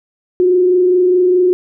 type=tone with frequency modulation; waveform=sine; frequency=362.7 Hz; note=F#4; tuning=34 cents flat; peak=-8 dBFS; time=0.4-1.53 s; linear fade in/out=0 ms; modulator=24.8 Hz; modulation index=0.34; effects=none